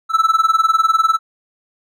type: tone with tremolo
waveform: triangle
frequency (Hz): 1318.5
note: E6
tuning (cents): 0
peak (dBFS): -6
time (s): 0.09-1.19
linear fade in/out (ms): 50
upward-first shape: sine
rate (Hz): 20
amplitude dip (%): 90
effects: none